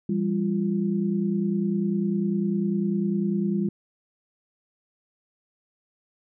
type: tone cluster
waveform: sine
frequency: 168.7 / 198.7 / 346.4 Hz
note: E3 / G3 / F4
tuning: +40 / +24 / -14 cents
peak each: -30 / -23 / -30 dBFS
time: 0.09-3.69 s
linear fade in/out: 5 ms
effects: none